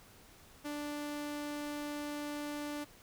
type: tone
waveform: sawtooth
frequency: 293.7 Hz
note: D4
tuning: in tune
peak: -34 dBFS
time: 0.64-2.85 s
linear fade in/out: 20 ms
effects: pink hiss -59 dBFS RMS until 3.02 s